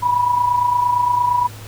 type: tone with amplitude modulation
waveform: sine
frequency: 978 Hz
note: B5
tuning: 17 cents flat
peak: -11 dBFS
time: 0.02-1.48 s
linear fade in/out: 20 ms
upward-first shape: sine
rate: 28.7 Hz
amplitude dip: 60%
effects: added 106 Hz sine -34 dBFS peak until 1.67 s + pink hiss -39 dBFS RMS until 1.67 s